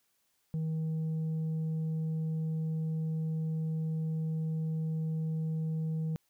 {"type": "tone with tanh clipping", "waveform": "sine", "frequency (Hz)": 159.1, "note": "D#3", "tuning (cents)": 39, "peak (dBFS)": -31, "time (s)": [0.54, 6.16], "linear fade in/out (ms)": 0, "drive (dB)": 3, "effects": ["white hiss -75 dBFS RMS until 6.29 s"]}